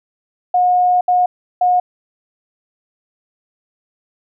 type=tone bursts at uneven times; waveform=sine; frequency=722 Hz; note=F#5; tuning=43 cents flat; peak=-10 dBFS; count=3; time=0.54-1.01 / 1.08-1.26 / 1.61-1.8 s; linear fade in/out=5 ms; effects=none